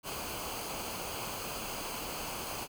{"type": "noise with comb filter", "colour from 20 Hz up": "pink", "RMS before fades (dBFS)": -39, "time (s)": [0.03, 2.68], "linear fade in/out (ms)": 50, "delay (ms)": 0.54, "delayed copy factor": -0.6, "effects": []}